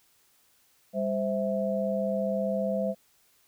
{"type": "tone cluster", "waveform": "sine", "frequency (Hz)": [199.5, 521, 656], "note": ["G3", "C5", "E5"], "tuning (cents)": [31, -7, -9], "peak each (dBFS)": -30, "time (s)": [0.93, 2.95], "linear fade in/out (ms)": 50, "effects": ["white hiss -65 dBFS RMS until 3.47 s"]}